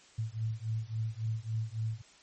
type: beating tone pair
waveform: sine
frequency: 109.4 / 113 Hz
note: A2 / A2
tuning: -9 / +47 cents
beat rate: 3.6 Hz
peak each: -35 / -35 dBFS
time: 0.18-2.02 s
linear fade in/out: 10 ms
effects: white hiss -59 dBFS RMS until 2.22 s + MP3 32 kbps